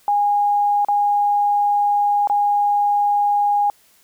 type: tone with dropouts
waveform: sine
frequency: 820 Hz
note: G#5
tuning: 22 cents flat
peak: -14 dBFS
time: 0.08-3.7 s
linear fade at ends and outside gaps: 1 ms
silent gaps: 0.848-0.885 / 2.273-2.298 s
effects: white hiss -55 dBFS RMS until 4.03 s